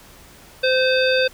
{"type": "harmonic tone", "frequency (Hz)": 517, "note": "C5", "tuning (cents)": -21, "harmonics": [1, 3, 5, 7, 9], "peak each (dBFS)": [-17, -22, -24, -25, -27], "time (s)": [0.63, 1.28], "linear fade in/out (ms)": 10, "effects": ["pink hiss -46 dBFS RMS until 1.33 s"]}